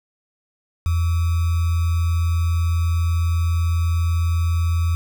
sine tone with sample-and-hold, 84 Hz, E2, 33 cents sharp, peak -16 dBFS, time 0.86-4.95 s, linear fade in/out 0 ms, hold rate 1225 Hz, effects none

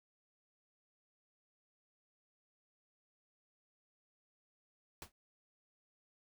pink noise with exponential decay, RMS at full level -43 dBFS, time 5.02-5.12 s, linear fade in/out 1 ms, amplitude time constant 20 ms, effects none

